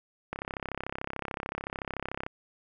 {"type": "click train", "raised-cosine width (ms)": 0.5, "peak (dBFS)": -18, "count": 66, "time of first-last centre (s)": [0.33, 2.265], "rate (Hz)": 33.6, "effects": []}